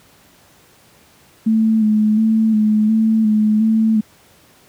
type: tone with vibrato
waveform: sine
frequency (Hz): 217.5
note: A3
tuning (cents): -20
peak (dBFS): -11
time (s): 1.46-4.01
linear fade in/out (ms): 10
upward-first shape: square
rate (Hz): 1.4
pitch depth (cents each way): 29
effects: pink hiss -50 dBFS RMS until 4.68 s + high-pass 80 Hz 12 dB/octave